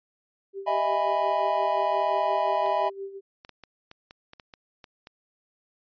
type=tone with tremolo; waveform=sine; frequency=392 Hz; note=G4; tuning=in tune; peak=-31 dBFS; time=0.53-3.21 s; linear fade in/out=50 ms; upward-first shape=sine; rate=5.7 Hz; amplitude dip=70%
type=chord; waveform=triangle; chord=E major seventh; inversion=third; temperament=just; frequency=618.1 / 659.3 / 824.1 / 988.9 Hz; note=D#5 / E5 / G#5 / B5; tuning=-12 / 0 / -14 / +2 cents; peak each=-26 dBFS; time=0.66-2.9 s; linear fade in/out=20 ms
type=clicks; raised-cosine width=0.2 ms; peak=-27 dBFS; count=11; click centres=2.662 / 3.449 / 3.493 / 3.637 / 3.914 / 4.109 / 4.334 / 4.398 / 4.538 / 4.842 / 5.071 s
effects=resampled to 11025 Hz